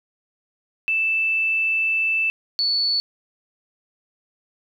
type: tone pair in turn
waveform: sine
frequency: 2643 / 4445 Hz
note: E7 / C#8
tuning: +4 / +4 cents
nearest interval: major sixth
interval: 900 cents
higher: second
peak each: -18 dBFS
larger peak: neither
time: 0.88-2.3 / 2.59-3 s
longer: first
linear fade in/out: 0 ms
effects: 9-bit